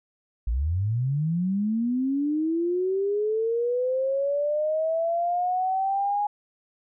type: linear sweep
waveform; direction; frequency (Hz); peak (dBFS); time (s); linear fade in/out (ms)
sine; up; 51.7 to 830.6; -22; 0.47-6.27; 5
effects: none